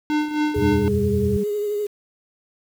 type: tone with tremolo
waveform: square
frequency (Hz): 301.5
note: D4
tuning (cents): +46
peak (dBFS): -18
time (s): 0.1-0.88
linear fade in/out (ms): 0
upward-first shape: sine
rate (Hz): 3.8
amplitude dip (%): 65
type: tone with vibrato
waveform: sine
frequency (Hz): 415.3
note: G#4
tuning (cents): 0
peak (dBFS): -21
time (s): 0.54-1.87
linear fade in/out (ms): 10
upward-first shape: triangle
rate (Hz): 12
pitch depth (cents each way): 36
type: chord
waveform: sine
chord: E suspended second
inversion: none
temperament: equal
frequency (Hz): 82.41 / 92.5 / 123.47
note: E2 / F#2 / B2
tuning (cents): 0 / 0 / 0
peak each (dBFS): -26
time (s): 0.56-1.37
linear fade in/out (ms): 5
type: tone with pitch glide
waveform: sine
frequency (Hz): 200 to 198.73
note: G3 to G3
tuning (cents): +35 to +24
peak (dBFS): -22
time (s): 0.61-1.44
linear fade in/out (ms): 10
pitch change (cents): -11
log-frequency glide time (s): 1.05-1.17
effects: low-pass 4000 Hz 12 dB/octave + 7-bit

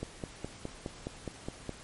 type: click train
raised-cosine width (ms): 2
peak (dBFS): -22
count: 9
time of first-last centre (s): 0.03-1.693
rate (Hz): 4.81
effects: pink hiss -50 dBFS RMS until 1.83 s + MP3 48 kbps

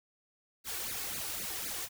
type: noise with flanger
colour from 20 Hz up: white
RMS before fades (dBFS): -38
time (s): 0.64-1.89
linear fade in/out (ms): 50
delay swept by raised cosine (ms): 0.45 to 2.75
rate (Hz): 3.9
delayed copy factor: +1
effects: none

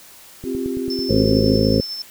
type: chord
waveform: sine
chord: C suspended fourth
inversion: none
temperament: just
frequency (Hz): 261.6 / 348.8 / 392.4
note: C4 / F4 / G4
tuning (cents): 0 / -2 / +2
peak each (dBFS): -24 / -28 / -26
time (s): 0.43-1.64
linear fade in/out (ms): 50
type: click train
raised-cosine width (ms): 3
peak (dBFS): -18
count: 6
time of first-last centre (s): 0.44-0.991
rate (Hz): 9.08
type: tone with tremolo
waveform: sine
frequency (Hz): 5300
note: E8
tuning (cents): +9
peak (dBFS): -24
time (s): 0.9-2.02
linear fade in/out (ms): 2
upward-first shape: triangle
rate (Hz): 11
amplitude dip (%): 45
type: harmonic tone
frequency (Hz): 53.6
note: A1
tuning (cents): -45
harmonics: 1 / 2 / 3 / 4 / 5 / 7 / 8 / 9 / 10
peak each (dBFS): -25 / -21 / -25 / -20 / -20 / -25 / -24 / -24 / -23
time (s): 1.09-1.81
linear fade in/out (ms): 10
effects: white hiss -44 dBFS RMS until 2.1 s

